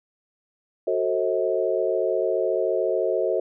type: chord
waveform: sine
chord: F# diminished seventh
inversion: none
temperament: just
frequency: 370 / 444 / 532.8 / 639.4 Hz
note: F#4 / A4 / C5 / Eb5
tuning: 0 / +16 / +31 / +47 cents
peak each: -26 dBFS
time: 0.87-3.4 s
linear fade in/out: 5 ms
effects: none